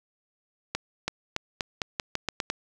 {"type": "accelerating click train", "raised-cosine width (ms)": 0.2, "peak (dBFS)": -10, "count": 10, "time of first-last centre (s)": [0.75, 2.501], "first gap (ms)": 330, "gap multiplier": 0.86, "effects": []}